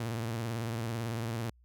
sawtooth tone with vibrato, 114.7 Hz, A#2, 28 cents flat, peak -29 dBFS, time 0-1.5 s, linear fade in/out 5 ms, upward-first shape triangle, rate 18 Hz, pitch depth 110 cents each way, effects added 60 Hz sine -59 dBFS peak until 1.64 s

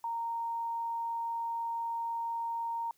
sine tone, 926 Hz, A#5, 12 cents flat, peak -32 dBFS, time 0.04-2.91 s, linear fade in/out 2 ms, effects white hiss -70 dBFS RMS until 2.97 s

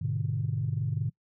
sine chord, G# diminished, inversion none, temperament just, 103.83 / 124.59 / 149.51 Hz, G#2 / B2 / D3, 0 / +16 / +31 cents, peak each -31 dBFS, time 0.01-1.1 s, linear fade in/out 10 ms, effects noise-tail reverb RT60 0.1 s tail -25 dB re dry + tanh soft clip ceiling -18 dBFS

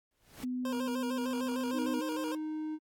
pink noise with exponential growth, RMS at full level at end -43 dBFS, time 0.11-0.44 s, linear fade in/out 2 ms, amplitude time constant 71 ms
sine tone with pitch glide, 251 to 252.9 Hz, B3 to B3, +28 to +41 cents, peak -32 dBFS, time 0.43-2 s, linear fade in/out 10 ms, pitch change +13 cents, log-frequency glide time 0.95-1.6 s
25% pulse tone with vibrato, 499.9 Hz, B4, 21 cents sharp, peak -33 dBFS, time 0.65-2.35 s, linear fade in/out 2 ms, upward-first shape square, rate 6.6 Hz, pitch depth 87 cents each way
triangle tone, 310 Hz, D#4, 6 cents flat, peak -32 dBFS, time 1.72-2.79 s, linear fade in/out 50 ms
effects AAC 64 kbps

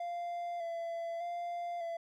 triangle tone with vibrato, 684 Hz, F5, 36 cents flat, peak -34 dBFS, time 0-1.97 s, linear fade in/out 5 ms, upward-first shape square, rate 0.83 Hz, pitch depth 27 cents each way, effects none

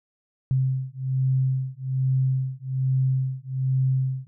sine beating tone pair, 130.81 / 132.01 Hz, C3 / C3, 0 / +16 cents, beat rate 1.2 Hz, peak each -24 dBFS, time 0.51-4.27 s, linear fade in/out 0 ms, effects none

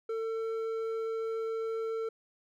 sine tone with hard clipping, 448.8 Hz, A4, 34 cents sharp, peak -33 dBFS, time 0.09-2.09 s, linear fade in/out 5 ms, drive 6 dB, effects none

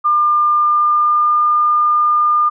sine tone with pitch glide, 1200 to 1207.6 Hz, D6 to D6, +37 to +48 cents, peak -10 dBFS, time 0.04-2.5 s, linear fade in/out 20 ms, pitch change +11 cents, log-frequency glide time 0.56-1.44 s, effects none

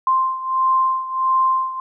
sine beating tone pair, 1046.5 / 1048 Hz, C6 / C6, 0 / +2 cents, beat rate 1.5 Hz, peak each -17 / -21 dBFS, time 0.07-1.8 s, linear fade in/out 2 ms, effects none

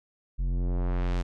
square tone with low-pass filter sweep, 44.48 Hz, F1, 32 cents sharp, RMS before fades -27 dBFS, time 0.38-1.23 s, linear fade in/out 20 ms, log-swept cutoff 110 to 7200 Hz, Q 0.72, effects none

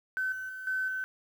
sine tone with level steps, 1524 Hz, G6, 49 cents flat, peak -28 / -35 / -38 / -28 / -31 dBFS, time 0.17-1.04 s, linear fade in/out 0 ms, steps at 0.32 / 0.49 / 0.67 / 0.88 s, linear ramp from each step 2 ms, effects 9-bit

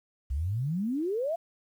sine exponential sweep, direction up, 62.2 to 698.5 Hz, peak -27 dBFS, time 0.3-1.36 s, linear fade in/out 10 ms, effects 10-bit

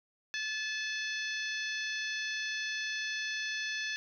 harmonic tone, 866 Hz, A5, 28 cents flat, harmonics 2 / 3 / 4 / 5 / 6 / 7, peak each -36 / -40 / -42 / -44 / -46 / -47 dBFS, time 0.34-3.96 s, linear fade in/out 0 ms, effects none

